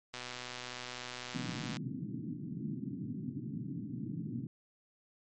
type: click train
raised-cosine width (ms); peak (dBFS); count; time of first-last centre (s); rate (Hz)
0.2; -24; 203; 0.14-1.769; 124
type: band-pass noise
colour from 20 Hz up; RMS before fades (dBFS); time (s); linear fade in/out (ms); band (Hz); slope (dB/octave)
pink; -40; 1.34-4.47; 2; 120 to 300; 48
effects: MP3 48 kbps